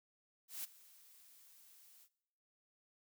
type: noise with ADSR envelope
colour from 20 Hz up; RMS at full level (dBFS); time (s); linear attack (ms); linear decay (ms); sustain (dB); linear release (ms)
blue; -42; 0.48-2.09; 160; 15; -21; 63
effects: noise-tail reverb RT60 0.9 s tail -21 dB re dry